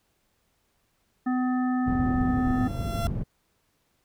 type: harmonic tone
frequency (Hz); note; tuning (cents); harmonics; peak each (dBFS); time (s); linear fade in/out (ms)
252.9; B3; +41; 1 / 3 / 5 / 7; -23 / -33 / -37 / -40; 1.26-2.68; 10
type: low-pass noise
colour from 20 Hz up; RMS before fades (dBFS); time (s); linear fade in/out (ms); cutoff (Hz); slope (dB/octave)
white; -29; 1.86-3.24; 20; 140; 12
type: tone with exponential growth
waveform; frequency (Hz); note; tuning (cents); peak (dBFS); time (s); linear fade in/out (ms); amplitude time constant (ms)
30% pulse; 682; F5; -41; -26; 2.01-3.07; 1; 230
effects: pink hiss -71 dBFS RMS until 4.04 s